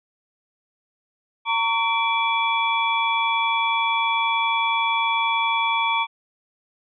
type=tone cluster; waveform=sine; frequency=915 / 1126 / 2336 / 3387 Hz; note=A#5 / C#6 / D7 / G#7; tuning=-32 / +27 / -10 / +33 cents; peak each=-22 / -26 / -24 / -28 dBFS; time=1.45-6.07 s; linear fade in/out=50 ms; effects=none